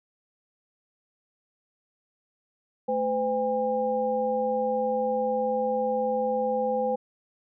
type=tone cluster; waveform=sine; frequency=220.4 / 509 / 808 Hz; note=A3 / C5 / G#5; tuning=+3 / -48 / -48 cents; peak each=-33 / -25 / -29 dBFS; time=2.88-6.96 s; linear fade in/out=10 ms; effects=none